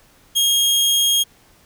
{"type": "tone", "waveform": "sawtooth", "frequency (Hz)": 3254, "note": "G#7", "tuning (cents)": -36, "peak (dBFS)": -11, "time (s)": [0.35, 1.24], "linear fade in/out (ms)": 20, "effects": ["pink hiss -53 dBFS RMS until 1.65 s"]}